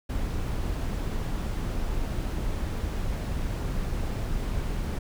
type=noise; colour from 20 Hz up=brown; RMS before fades=-29 dBFS; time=0.09-4.99 s; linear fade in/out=10 ms; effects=none